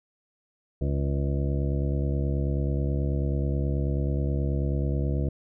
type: harmonic tone with a mistuned harmonic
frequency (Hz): 69.3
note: C#2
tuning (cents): 0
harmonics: 1 / 2 / 3 / 4 / 5 / 7 / 8 / 9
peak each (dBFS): -26 / -28 / -36 / -36 / -36 / -38 / -44 / -42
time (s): 0.81-5.29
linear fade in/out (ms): 5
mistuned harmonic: 9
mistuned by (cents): +27
effects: none